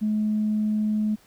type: tone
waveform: sine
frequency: 213.4 Hz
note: G#3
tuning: 47 cents sharp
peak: -20 dBFS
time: 0.01-1.16 s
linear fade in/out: 20 ms
effects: tanh soft clip ceiling -16 dBFS + pink hiss -57 dBFS RMS until 1.26 s